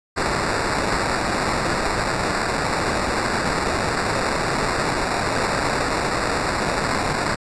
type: noise with sample-and-hold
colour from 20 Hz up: white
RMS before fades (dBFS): -22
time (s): 0.16-7.36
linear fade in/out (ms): 20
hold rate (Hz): 3150
effects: resampled to 22050 Hz